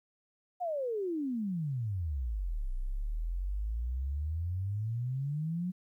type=exponential two-way sweep; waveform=sine; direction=down then up; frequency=740 to 30 to 185.6 Hz; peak=-31 dBFS; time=0.6-5.72 s; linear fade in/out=20 ms; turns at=2.72 s; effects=12-bit